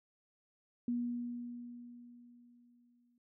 sine tone with exponential decay, 240.9 Hz, B3, 43 cents flat, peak -31 dBFS, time 0.88-3.18 s, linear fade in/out 2 ms, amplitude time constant 500 ms, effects none

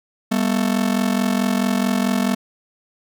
45% pulse ring-modulated tone, 221 Hz, A3, 8 cents sharp, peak -14 dBFS, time 0.31-2.35 s, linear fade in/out 10 ms, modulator 22.3 Hz, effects none

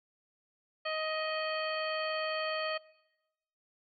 harmonic tone with a mistuned harmonic, 627 Hz, D#5, 13 cents sharp, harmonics 1 / 2 / 3 / 4 / 5 / 7, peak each -35 / -38 / -40 / -41 / -42 / -43 dBFS, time 0.85-2.78 s, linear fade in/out 10 ms, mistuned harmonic 7, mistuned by +16 cents, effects noise-tail reverb RT60 1.0 s tail -22 dB re dry + MP3 32 kbps

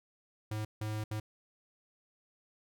square tone bursts at uneven times, 107.5 Hz, A2, 40 cents flat, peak -35 dBFS, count 3, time 0.51-0.65 / 0.81-1.04 / 1.11-1.2 s, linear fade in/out 5 ms, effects none

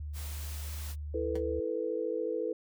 sine tone with vibrato, 74.4 Hz, D2, 23 cents sharp, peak -36 dBFS, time 0-1.6 s, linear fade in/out 5 ms, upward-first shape sine, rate 7.4 Hz, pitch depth 9 cents each way
white noise, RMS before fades -46 dBFS, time 0.13-0.96 s, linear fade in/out 50 ms
sine chord, E suspended fourth, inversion none, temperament equal, 329.6 / 440 / 493.9 Hz, E4 / A4 / B4, 0 / 0 / 0 cents, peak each -37 / -34 / -34 dBFS, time 1.14-2.53 s, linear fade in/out 5 ms
15% pulse tone with exponential decay, 190.8 Hz, G3, 47 cents flat, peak -32 dBFS, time 1.35-1.43 s, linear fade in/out 5 ms, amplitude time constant 16 ms
effects none

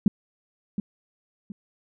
sine tone with echo, 202.5 Hz, G#3, 43 cents flat, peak -13 dBFS, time 0.06-0.08 s, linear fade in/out 2 ms, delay 720 ms, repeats 2, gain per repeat -10 dB, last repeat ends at 1.52 s, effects none

